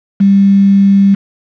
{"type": "tone with quantisation", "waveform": "sine", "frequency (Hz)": 197.4, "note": "G3", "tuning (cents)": 12, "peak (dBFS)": -4, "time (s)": [0.2, 1.15], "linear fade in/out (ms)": 10, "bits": 4, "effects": ["low-pass 2000 Hz 12 dB/octave"]}